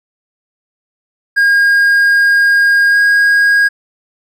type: tone with pitch glide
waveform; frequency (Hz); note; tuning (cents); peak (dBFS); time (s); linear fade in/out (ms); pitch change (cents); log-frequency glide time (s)
triangle; 1624 to 1636.2; G#6 to G#6; -39 to -26; -5; 1.36-3.69; 20; +13; 2.9-2.97
effects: none